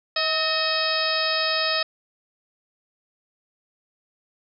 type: harmonic tone with a mistuned harmonic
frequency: 637 Hz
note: D#5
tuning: 41 cents sharp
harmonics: 1 / 2 / 3 / 4 / 5 / 6 / 7 / 8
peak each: -28 / -29 / -29 / -30 / -33 / -29 / -30 / -27 dBFS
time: 0.16-1.83 s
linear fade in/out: 5 ms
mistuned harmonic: 3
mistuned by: -64 cents
effects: none